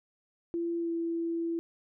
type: tone with pitch glide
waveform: sine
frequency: 339.1 to 334.2 Hz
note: E4 to E4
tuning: +49 to +24 cents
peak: -29 dBFS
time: 0.54-1.59 s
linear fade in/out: 0 ms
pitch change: -25 cents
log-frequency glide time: 0.78-0.91 s
effects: none